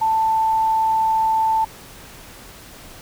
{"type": "tone", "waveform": "sine", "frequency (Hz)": 885, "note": "A5", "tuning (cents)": 10, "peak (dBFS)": -15, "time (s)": [0.01, 1.65], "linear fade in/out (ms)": 10, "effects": ["pink hiss -41 dBFS RMS until 3.01 s"]}